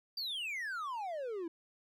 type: exponential sweep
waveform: triangle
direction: down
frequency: 4759 to 320 Hz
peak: -35 dBFS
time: 0.17-1.48 s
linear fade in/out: 5 ms
effects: none